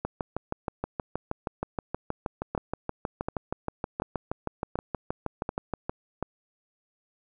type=two click trains; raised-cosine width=1 ms; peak=-15 / -15 dBFS; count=6 / 38; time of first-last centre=2.55-6.226 / 0.05-5.895 s; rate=1.36 / 6.33 Hz; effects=none